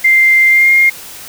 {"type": "tone with pitch glide", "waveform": "sine", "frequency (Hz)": [2093, 2126], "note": ["C7", "C7"], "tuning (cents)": [0, 27], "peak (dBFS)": -5, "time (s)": [0.04, 0.9], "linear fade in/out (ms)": 10, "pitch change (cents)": 27, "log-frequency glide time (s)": [0.49, 0.7], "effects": ["white hiss -31 dBFS RMS until 1.28 s"]}